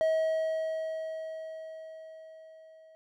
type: tone with level ramp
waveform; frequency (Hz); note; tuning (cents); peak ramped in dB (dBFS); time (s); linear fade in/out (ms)
triangle; 639; D#5; +46; -21 to -51; 0.01-2.95; 0
effects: none